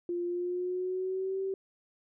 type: tone with pitch glide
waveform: sine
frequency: 349.2 to 385.2 Hz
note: F4 to G4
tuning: 0 to -30 cents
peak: -30 dBFS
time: 0.09-1.54 s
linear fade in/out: 2 ms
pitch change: +170 cents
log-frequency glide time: 0.25-1.4 s
effects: none